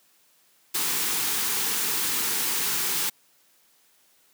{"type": "band-stop noise", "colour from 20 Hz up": "white", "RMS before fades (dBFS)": -26, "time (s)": [0.74, 3.1], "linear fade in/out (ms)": 10, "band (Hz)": [500, 760], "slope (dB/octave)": 96, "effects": ["white hiss -62 dBFS RMS until 4.33 s", "high-pass 150 Hz 12 dB/octave"]}